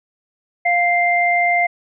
sine tone pair together, 700 / 2093 Hz, F5 / C7, +4 / 0 cents, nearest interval octave + perfect fifth, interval 1896 cents, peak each -16 dBFS, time 0.65-1.67 s, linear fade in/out 10 ms, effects none

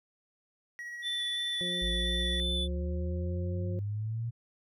triangle tone with tremolo, 1912 Hz, A#6, 43 cents sharp, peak -36 dBFS, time 0.79-2.4 s, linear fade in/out 0 ms, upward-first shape sine, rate 15 Hz, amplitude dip 25%
triangle tone with vibrato, 3500 Hz, A7, 10 cents flat, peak -30 dBFS, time 1.02-2.68 s, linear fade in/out 50 ms, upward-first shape square, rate 2.9 Hz, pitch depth 10 cents each way
harmonic tone, 178.1 Hz, F3, 34 cents sharp, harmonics 1 / 2 / 3, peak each -38 / -41 / -43 dBFS, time 1.61-3.79 s, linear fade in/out 0 ms
sine exponential sweep, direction up, 53.3 to 118.1 Hz, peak -31 dBFS, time 1.81-4.31 s, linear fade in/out 20 ms
effects none

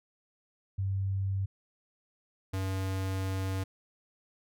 sine / square tone pair in turn, 97 / 95.28 Hz, G2 / G2, -18 / -49 cents, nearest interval unison, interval 31 cents, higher first, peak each -28 / -31 dBFS, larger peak first, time 0.78-1.46 / 2.53-3.64 s, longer second, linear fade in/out 10 ms, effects none

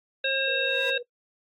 harmonic tone, 537 Hz, C5, 45 cents sharp, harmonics 1 / 3 / 5 / 7, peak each -29 / -29 / -29 / -29 dBFS, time 0.24-0.98 s, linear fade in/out 5 ms
35% pulse tone with exponential growth, 493.9 Hz, B4, in tune, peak -31 dBFS, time 0.39-0.9 s, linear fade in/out 2 ms, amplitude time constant 110 ms
sine tone, 485.9 Hz, B4, 28 cents flat, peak -34 dBFS, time 0.47-1.03 s, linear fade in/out 10 ms
effects noise-tail reverb RT60 0.1 s tail -20 dB re dry + AAC 48 kbps

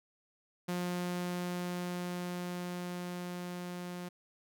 sawtooth tone with level ramp, 177.7 Hz, F3, 30 cents sharp, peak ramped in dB -29 to -36 dBFS, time 0.68-4.09 s, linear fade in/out 10 ms, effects none

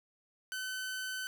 sawtooth tone, 1520 Hz, F#6, 46 cents sharp, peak -33 dBFS, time 0.52-1.27 s, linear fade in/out 0 ms, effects none

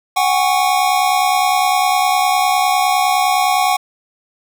square chord, F# suspended second, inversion none, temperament equal with one note detuned, 740 / 809.8 / 1108.7 Hz, F#5 / G#5 / C#6, 0 / -44 / 0 cents, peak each -16 / -18 / -20 dBFS, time 0.16-3.77 s, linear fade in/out 10 ms, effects none

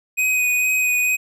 square tone with vibrato, 2500 Hz, D#7, 8 cents sharp, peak -17 dBFS, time 0.17-1.17 s, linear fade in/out 20 ms, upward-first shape sine, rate 2.2 Hz, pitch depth 15 cents each way, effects none

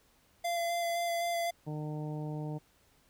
square tone with vibrato, 685 Hz, F5, 34 cents flat, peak -31 dBFS, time 0.44-1.51 s, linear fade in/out 10 ms, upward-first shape square, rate 3.9 Hz, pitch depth 11 cents each way
harmonic tone, 151.7 Hz, D#3, 44 cents flat, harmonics 1 / 2 / 3 / 4 / 5 / 6, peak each -36 / -42 / -46 / -48 / -50 / -52 dBFS, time 1.66-2.59 s, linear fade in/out 20 ms
effects pink hiss -67 dBFS RMS until 3.09 s

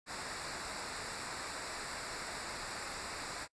pink noise with comb filter, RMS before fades -42 dBFS, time 0.06-3.48 s, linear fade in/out 50 ms, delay 0.32 ms, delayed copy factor -0.75, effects noise-tail reverb RT60 0.1 s tail -25 dB re dry + resampled to 22050 Hz

